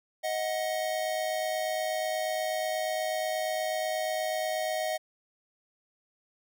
square tone pair together, 629 / 737.3 Hz, D#5 / F#5, +19 / -6 cents, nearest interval minor third, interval 275 cents, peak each -31 / -34 dBFS, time 0.23-4.98 s, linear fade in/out 20 ms, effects none

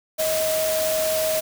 sine tone in noise, 631 Hz, D#5, 24 cents sharp, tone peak -21 dBFS, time 0.18-1.41 s, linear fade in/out 20 ms, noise white, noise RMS -27 dBFS, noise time 0.18-1.41 s, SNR +3 dB, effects none

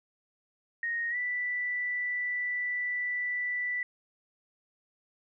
sine tone with pitch glide, 1864.7 to 1973.3 Hz, A#6 to B6, 0 to -2 cents, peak -29 dBFS, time 0.83-3.83 s, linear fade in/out 2 ms, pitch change +98 cents, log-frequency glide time 1.1-1.16 s, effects none

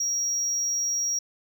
sine tone, 5660 Hz, F8, 22 cents sharp, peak -21 dBFS, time 0-1.19 s, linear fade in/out 5 ms, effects tanh soft clip ceiling -23 dBFS

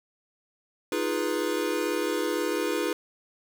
square chord, F half-diminished seventh, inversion third, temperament equal with one note detuned, 311.1 / 349.2 / 415.3 / 489.1 Hz, Eb4 / F4 / Ab4 / Cb5, 0 / 0 / 0 / -17 cents, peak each -32 dBFS, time 0.92-2.93 s, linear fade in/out 2 ms, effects none

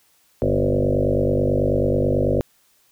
sine tone with frequency modulation, 310.4 Hz, D#4, 4 cents flat, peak -16 dBFS, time 0.42-2.41 s, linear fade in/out 0 ms, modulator 49.2 Hz, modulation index 5.5, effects white hiss -60 dBFS RMS until 2.91 s

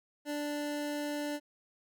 25% pulse tone, 293.7 Hz, D4, in tune, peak -30 dBFS, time 0.25-1.4 s, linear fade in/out 50 ms, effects none

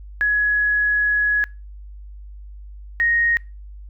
sine tone pair in turn, 1681 / 1867.9 Hz, G#6 / A#6, +20 / +3 cents, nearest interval major second, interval 183 cents, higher second, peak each -15 dBFS, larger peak neither, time 0.21-1.44 / 3-3.37 s, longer first, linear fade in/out 0 ms, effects noise-tail reverb RT60 0.3 s tail -25 dB re dry + added 50 Hz sine -35 dBFS peak until 3.89 s

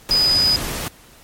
sine tone in noise, 4978 Hz, D#8, in tune, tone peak -13 dBFS, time 0.11-0.56 s, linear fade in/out 0 ms, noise pink, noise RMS -26 dBFS, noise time 0.09-0.88 s, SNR +10 dB, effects pink hiss -47 dBFS RMS until 1.23 s + MP3 64 kbps

